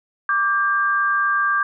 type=tone pair together; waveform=sine; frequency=1170 / 1597.9 Hz; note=D6 / G6; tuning=-7 / +33 cents; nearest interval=perfect fourth; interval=540 cents; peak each=-19 dBFS; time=0.29-1.63 s; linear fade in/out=2 ms; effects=none